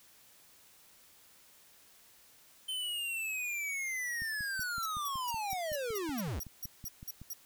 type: linear sweep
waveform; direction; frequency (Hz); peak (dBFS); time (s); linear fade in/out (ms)
square; down; 3088 to 50.1; -35; 2.68-6.4; 10
type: click train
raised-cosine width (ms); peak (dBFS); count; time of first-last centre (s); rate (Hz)
5; -35; 17; 4.22-7.216; 5.34
type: tone bursts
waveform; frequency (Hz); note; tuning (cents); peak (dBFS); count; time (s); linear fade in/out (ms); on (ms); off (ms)
5% pulse; 5690; F8; +31; -32; 13; 4.6-7.335; 5; 35; 190
effects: white hiss -61 dBFS RMS until 7.45 s